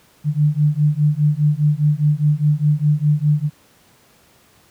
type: beating tone pair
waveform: sine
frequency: 146.83 / 151.73 Hz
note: D3 / D#3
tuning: 0 / -43 cents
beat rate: 4.9 Hz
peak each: -16 dBFS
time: 0.24-3.5 s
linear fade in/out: 50 ms
effects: pink hiss -53 dBFS RMS until 4.7 s + high-pass 80 Hz 12 dB/octave